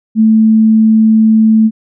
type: tone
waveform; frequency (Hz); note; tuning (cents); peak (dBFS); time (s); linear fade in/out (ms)
sine; 220; A3; 0; -4; 0.15-1.71; 50
effects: none